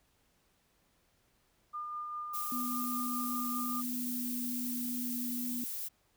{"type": "tone with tremolo", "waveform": "sine", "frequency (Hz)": 1208, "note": "D6", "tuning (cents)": 48, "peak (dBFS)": -36, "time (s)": [1.73, 3.82], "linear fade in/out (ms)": 20, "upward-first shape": "sine", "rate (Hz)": 5, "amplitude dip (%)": 25}
{"type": "noise", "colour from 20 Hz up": "violet", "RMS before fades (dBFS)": -39, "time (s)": [2.33, 5.89], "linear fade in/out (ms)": 20}
{"type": "tone with pitch glide", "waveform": "sine", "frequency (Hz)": [246.9, 243.8], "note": ["B3", "B3"], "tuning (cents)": [0, -22], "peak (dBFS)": -36, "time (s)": [2.52, 5.64], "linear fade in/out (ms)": 2, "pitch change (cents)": -22, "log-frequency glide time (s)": [2.67, 5.25]}
{"effects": ["pink hiss -72 dBFS RMS until 6.16 s"]}